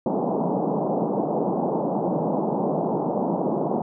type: band-pass noise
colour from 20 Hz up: pink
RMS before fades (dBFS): -24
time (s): 0.06-3.82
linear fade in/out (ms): 2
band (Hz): 160 to 910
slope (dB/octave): 48
effects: none